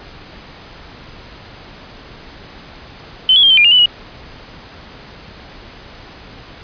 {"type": "tone with pitch steps", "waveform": "sine", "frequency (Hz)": [3062, 3361, 3201, 3086, 2408, 2823, 2984, 2906], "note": ["G7", "G#7", "G7", "G7", "D7", "F7", "F#7", "F#7"], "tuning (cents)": [-41, 20, 36, -28, 43, 18, 14, -32], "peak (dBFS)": -6, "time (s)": [3.29, 3.858], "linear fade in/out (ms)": 2, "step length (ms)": 71, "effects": ["pink hiss -37 dBFS RMS until 6.63 s", "resampled to 11025 Hz"]}